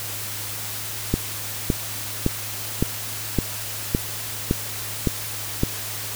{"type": "click train", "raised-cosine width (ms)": 3, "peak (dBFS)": -5, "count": 9, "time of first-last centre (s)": [1.14, 5.634], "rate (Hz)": 1.78, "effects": ["added 105 Hz sine -38 dBFS peak until 6.15 s", "white hiss -31 dBFS RMS until 6.15 s"]}